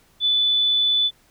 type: tone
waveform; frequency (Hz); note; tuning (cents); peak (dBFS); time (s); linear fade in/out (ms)
sine; 3485; A7; -17; -16; 0.2-1.11; 50
effects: pink hiss -58 dBFS RMS until 1.3 s